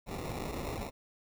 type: noise with sample-and-hold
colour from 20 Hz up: pink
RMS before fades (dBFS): -38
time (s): 0.06-0.91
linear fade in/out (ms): 50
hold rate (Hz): 1575
effects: none